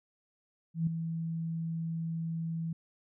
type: tone with ADSR envelope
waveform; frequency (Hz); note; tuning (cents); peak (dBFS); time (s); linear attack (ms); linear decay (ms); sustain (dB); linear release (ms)
sine; 164.2; E3; -6; -24; 0.74-2.73; 130; 4; -8; 5
effects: none